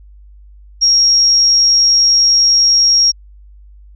sine tone, 5590 Hz, F8, 1 cent sharp, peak -7 dBFS, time 0.81-3.12 s, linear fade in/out 20 ms, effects added 50 Hz sine -37 dBFS peak until 3.95 s

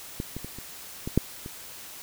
clicks, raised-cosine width 3 ms, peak -17 / -21 / -24 / -27 / -18 / -6 / -24 dBFS, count 7, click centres 0.201 / 0.366 / 0.446 / 0.586 / 1.075 / 1.176 / 1.461 s, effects white hiss -43 dBFS RMS until 2.02 s

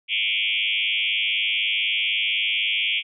sine tone with frequency modulation, 2791 Hz, F7, 2 cents flat, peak -20 dBFS, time 0.08-3.03 s, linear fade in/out 50 ms, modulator 104 Hz, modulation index 5.5, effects none

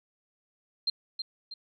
sine tone with echo, 4174 Hz, C8, 5 cents flat, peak -24 dBFS, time 0.87-0.9 s, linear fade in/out 5 ms, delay 320 ms, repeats 2, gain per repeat -7 dB, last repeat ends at 1.54 s, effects none

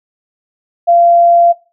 sine tone, 688 Hz, F5, 26 cents flat, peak -5 dBFS, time 0.87-1.53 s, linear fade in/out 20 ms, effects noise-tail reverb RT60 0.3 s tail -18 dB re dry

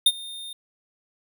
square tone with ADSR envelope, 3641 Hz, A#7, 41 cents flat, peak -12 dBFS, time 0.06-0.53 s, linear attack 5 ms, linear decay 47 ms, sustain -23 dB, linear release 4 ms, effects none

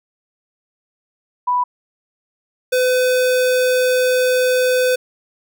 sine / square tone pair in turn, 987.8 / 505.4 Hz, B5 / B4, 0 / +40 cents, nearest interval octave, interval 1160 cents, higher first, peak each -14 / -14 dBFS, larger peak neither, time 1.47-1.64 / 2.72-4.96 s, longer second, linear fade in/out 10 ms, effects none

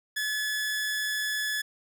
sawtooth tone with amplitude modulation, 1714 Hz, A6, 46 cents flat, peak -23 dBFS, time 0.16-1.62 s, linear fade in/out 10 ms, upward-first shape sine, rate 201 Hz, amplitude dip 25%, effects none

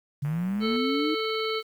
sine linear sweep, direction up, 137.9 to 318 Hz, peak -25 dBFS, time 0.22-1.15 s, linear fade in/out 10 ms
click train, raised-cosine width 0.5 ms, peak -29 dBFS, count 62, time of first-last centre 0.25-0.763 s, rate 119 Hz
harmonic tone, 440 Hz, A4, in tune, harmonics 1 / 3 / 5 / 7 / 9 / 10, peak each -28 / -33 / -35 / -36 / -38 / -38 dBFS, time 0.6-1.63 s, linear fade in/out 50 ms
effects 9-bit

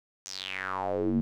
square tone with band-pass filter sweep, 47.36 Hz, F#1, 41 cents sharp, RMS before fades -31 dBFS, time 0.26-1.21 s, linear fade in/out 0 ms, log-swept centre 6500 to 200 Hz, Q 5.5, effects none

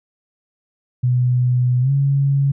sine tone with pitch glide, 124.6 to 139.05 Hz, B2 to C#3, +16 to +6 cents, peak -13 dBFS, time 1.03-2.52 s, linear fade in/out 10 ms, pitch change +190 cents, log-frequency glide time 1.81-1.91 s, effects none

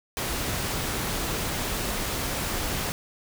pink noise, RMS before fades -29 dBFS, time 0.17-2.92 s, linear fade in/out 0 ms, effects none

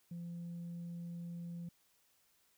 sine tone, 171.6 Hz, F3, 30 cents flat, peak -40 dBFS, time 0.11-1.69 s, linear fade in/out 5 ms, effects tanh soft clip ceiling -40 dBFS + white hiss -73 dBFS RMS until 2.57 s

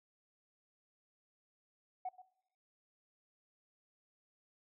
sine tone with echo, 740 Hz, F#5, in tune, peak -36 dBFS, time 2.05-2.09 s, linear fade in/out 5 ms, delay 130 ms, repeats 1, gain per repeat -15 dB, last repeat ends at 2.22 s, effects noise-tail reverb RT60 0.9 s tail -22 dB re dry + tanh soft clip ceiling -33 dBFS

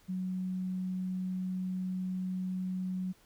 sine tone, 185 Hz, F#3, in tune, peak -32 dBFS, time 0.08-3.13 s, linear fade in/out 20 ms, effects pink hiss -64 dBFS RMS until 3.25 s

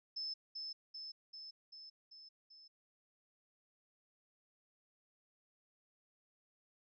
sine tone with echo, 5250 Hz, E8, 8 cents flat, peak -39 dBFS, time 0.16-0.34 s, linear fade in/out 10 ms, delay 390 ms, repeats 6, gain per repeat -3 dB, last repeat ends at 2.68 s, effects none

